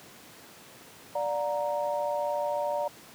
sine chord, D augmented, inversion none, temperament equal with one note detuned, 587.3 / 721 / 932.3 Hz, D5 / F#5 / A#5, 0 / -45 / 0 cents, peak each -29 / -35 / -32 dBFS, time 1.15-2.88 s, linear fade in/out 5 ms, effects pink hiss -50 dBFS RMS until 3.14 s + high-pass 150 Hz 12 dB/octave

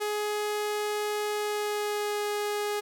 sawtooth tone with pitch glide, 419 to 415.1 Hz, G#4 to G#4, +15 to -1 cents, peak -24 dBFS, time 0-2.81 s, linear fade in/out 20 ms, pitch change -16 cents, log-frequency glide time 1.34-2.24 s, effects none

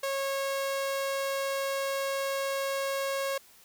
sawtooth tone, 547 Hz, C#5, 23 cents flat, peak -25 dBFS, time 0.03-3.38 s, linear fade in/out 5 ms, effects white hiss -57 dBFS RMS until 3.64 s

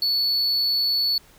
triangle tone, 4435 Hz, C#8, in tune, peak -18 dBFS, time 0.02-1.18 s, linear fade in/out 2 ms, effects pink hiss -53 dBFS RMS until 1.38 s

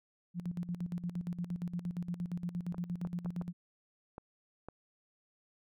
sine tone with tremolo, 174.9 Hz, F3, 3 cents sharp, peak -33 dBFS, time 0.34-3.53 s, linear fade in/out 50 ms, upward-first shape square, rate 8.6 Hz, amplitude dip 75%
clicks, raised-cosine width 1 ms, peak -30 dBFS, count 6, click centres 2.745 / 3.05 / 3.26 / 3.414 / 4.181 / 4.686 s
effects none

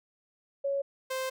sine / sawtooth tone pair in turn, 556 / 522.3 Hz, C#5 / C5, +5 / -3 cents, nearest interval minor second, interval 108 cents, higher first, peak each -27 dBFS, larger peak neither, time 0.64-0.82 / 1.1-1.3 s, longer second, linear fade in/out 10 ms, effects none

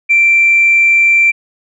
sine tone, 2351 Hz, D7, 1 cent sharp, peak -5 dBFS, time 0.09-1.32 s, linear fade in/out 20 ms, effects tanh soft clip ceiling -1 dBFS

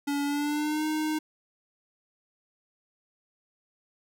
square tone with pitch glide, 285.1 to 309.1 Hz, C#4 to D#4, +49 to -11 cents, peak -27 dBFS, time 0.07-1.19 s, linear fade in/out 10 ms, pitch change +140 cents, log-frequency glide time 0.25-0.85 s, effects none

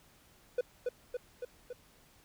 triangle tone with echo, 493.9 Hz, B4, in tune, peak -25 dBFS, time 0.58-0.61 s, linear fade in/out 5 ms, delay 280 ms, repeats 4, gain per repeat -3 dB, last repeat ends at 1.73 s, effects pink hiss -63 dBFS RMS until 2.24 s

